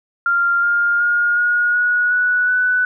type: tone with pitch steps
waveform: sine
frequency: 1392 / 1408.2 / 1424.5 / 1441.1 / 1457.8 / 1474.8 / 1491.9 Hz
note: F6 / F6 / F6 / F#6 / F#6 / F#6 / F#6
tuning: -6 / +14 / +34 / -46 / -26 / -6 / +14 cents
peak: -13 dBFS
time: 0.26-2.85 s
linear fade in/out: 2 ms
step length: 370 ms
effects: none